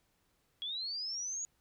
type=linear sweep; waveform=sine; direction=up; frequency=3285 to 6790 Hz; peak=-36 dBFS; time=0.62-1.45 s; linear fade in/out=0 ms; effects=pink hiss -75 dBFS RMS until 1.6 s